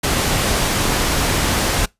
pink low-pass noise, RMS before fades -18 dBFS, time 0.03-1.86 s, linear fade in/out 10 ms, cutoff 12000 Hz, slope 12 dB/octave, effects noise-tail reverb RT60 0.2 s tail -25 dB re dry + resampled to 32000 Hz

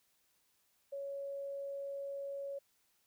sine tone, 557 Hz, C#5, 8 cents sharp, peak -39 dBFS, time 0.92-2.59 s, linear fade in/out 10 ms, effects white hiss -75 dBFS RMS until 3.06 s

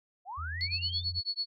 sine linear sweep, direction up, 673 to 3687 Hz, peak -37 dBFS, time 0.25-1.05 s, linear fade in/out 50 ms
sine tone with pitch glide, 80.3 to 87.57 Hz, E2 to F2, -45 to +5 cents, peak -36 dBFS, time 0.37-1.21 s, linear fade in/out 20 ms, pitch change +150 cents, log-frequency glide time 0.52-0.58 s
sine tone with tremolo, 4399 Hz, C#8, 14 cents flat, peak -28 dBFS, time 0.61-1.46 s, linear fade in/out 0 ms, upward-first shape sine, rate 9.1 Hz, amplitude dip 100%
effects none

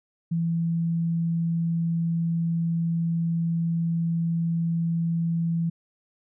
sine tone, 166.9 Hz, E3, 22 cents sharp, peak -22 dBFS, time 0.31-5.7 s, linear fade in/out 10 ms, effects none

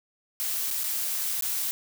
blue noise with dropouts, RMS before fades -29 dBFS, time 0.4-1.71 s, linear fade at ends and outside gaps 0 ms, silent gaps 0.705-0.71 / 0.835-0.84 / 1.409-1.423 s, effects none

